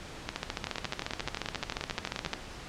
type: two click trains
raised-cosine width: 0.2 ms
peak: -14 / -15 dBFS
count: 30 / 20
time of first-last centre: 0.29-2.332 / 0.67-2.337 s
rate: 14.2 / 11.4 Hz
effects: pink hiss -44 dBFS RMS until 2.68 s + low-pass 6000 Hz 12 dB/octave